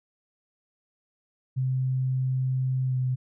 sine tone with pitch glide, 130 to 128.06 Hz, C3 to C3, -11 to -37 cents, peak -23 dBFS, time 1.56-3.16 s, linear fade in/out 20 ms, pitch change -26 cents, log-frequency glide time 2.85-2.98 s, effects none

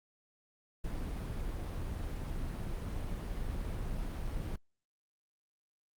brown noise, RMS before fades -37 dBFS, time 0.84-4.56 s, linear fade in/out 5 ms, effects Opus 32 kbps

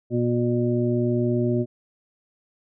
harmonic tone, 120.5 Hz, B2, 42 cents flat, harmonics 1 / 2 / 3 / 5, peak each -24 / -24 / -24 / -31 dBFS, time 0.1-1.66 s, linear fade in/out 50 ms, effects none

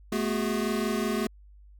square tone cluster, 216.7 / 242.1 / 369.8 / 411.6 Hz, A3 / B3 / F#4 / G#4, -26 / -34 / -1 / -16 cents, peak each -30 / -34 / -33 / -34 dBFS, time 0.12-1.27 s, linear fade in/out 5 ms, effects added 50 Hz sine -49 dBFS peak until 1.79 s

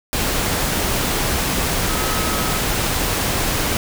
sine tone in noise, 1281 Hz, E6, 50 cents flat, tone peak -28 dBFS, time 1.89-2.58 s, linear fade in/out 0 ms, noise pink, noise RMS -20 dBFS, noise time 0.13-3.77 s, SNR -11 dB, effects none

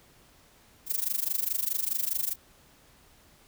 violet noise with amplitude modulation, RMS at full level -26 dBFS, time 0.86-2.36 s, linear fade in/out 50 ms, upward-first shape sine, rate 24.8 Hz, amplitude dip 90%, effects pink hiss -59 dBFS RMS until 3.47 s

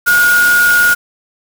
sine tone in noise, 1439 Hz, F#6, 49 cents flat, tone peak -7 dBFS, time 0.06-0.95 s, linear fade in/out 20 ms, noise white, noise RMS -19 dBFS, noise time 0.06-0.95 s, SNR +9 dB, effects none

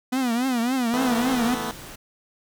45% pulse tone with vibrato, 246.9 Hz, B3, in tune, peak -21 dBFS, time 0.12-1.55 s, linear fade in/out 10 ms, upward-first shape triangle, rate 3.6 Hz, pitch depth 160 cents each way
10% pulse chord, E suspended fourth, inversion none, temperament equal, 164.81 / 220 / 246.9 Hz, E3 / A3 / B3, 0 / 0 / 0 cents, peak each -27 / -22 / -21 dBFS, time 0.94-1.71 s, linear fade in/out 0 ms
pink noise, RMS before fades -40 dBFS, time 1.01-1.96 s, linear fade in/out 10 ms
effects none

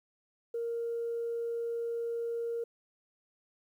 sine tone, 466.2 Hz, A#4, in tune, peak -31 dBFS, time 0.54-2.64 s, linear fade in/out 5 ms, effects tanh soft clip ceiling -27 dBFS + 11-bit

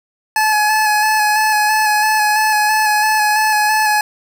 25% pulse tone with vibrato, 854 Hz, G#5, 48 cents sharp, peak -8 dBFS, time 0.36-4.01 s, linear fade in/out 2 ms, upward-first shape square, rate 3 Hz, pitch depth 20 cents each way, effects none

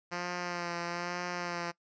5% pulse tone with vibrato, 174.61 Hz, F3, in tune, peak -23 dBFS, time 0.11-1.72 s, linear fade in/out 20 ms, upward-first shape sine, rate 1.1 Hz, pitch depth 28 cents each way, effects noise-tail reverb RT60 0.1 s tail -22 dB re dry + resampled to 16000 Hz

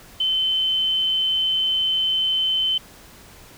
sine tone, 3066 Hz, G7, 39 cents flat, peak -18 dBFS, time 0.2-2.78 s, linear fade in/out 5 ms, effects pink hiss -46 dBFS RMS until 3.57 s

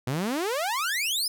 sawtooth exponential sweep, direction up, 118.9 to 5274 Hz, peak -22 dBFS, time 0.07-1.28 s, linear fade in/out 5 ms, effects none

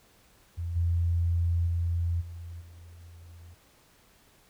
sine tone with level steps, 85.3 Hz, F2, 40 cents flat, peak -30 / -23 / -25 / -38 / -46 dBFS, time 0.57-3.55 s, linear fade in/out 20 ms, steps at 0.75 / 1.66 / 2.2 / 2.6 s, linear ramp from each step 20 ms, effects pink hiss -61 dBFS RMS until 4.49 s

